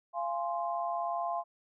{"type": "chord", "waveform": "sine", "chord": "F minor", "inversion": "none", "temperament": "equal with one note detuned", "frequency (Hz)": [689.2, 830.6, 1046.5], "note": ["F5", "Ab5", "C6"], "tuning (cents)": [-23, 0, 0], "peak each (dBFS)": [-33, -38, -36], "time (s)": [0.13, 1.44], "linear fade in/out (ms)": 50, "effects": []}